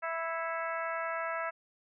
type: harmonic tone with a mistuned harmonic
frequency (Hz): 329.6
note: E4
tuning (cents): 0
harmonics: 2 / 3 / 4 / 5 / 6 / 7 / 8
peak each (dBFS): -37 / -41 / -37 / -40 / -44 / -46 / -49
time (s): 0.02-1.51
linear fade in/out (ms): 20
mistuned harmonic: 7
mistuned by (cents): -81
effects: none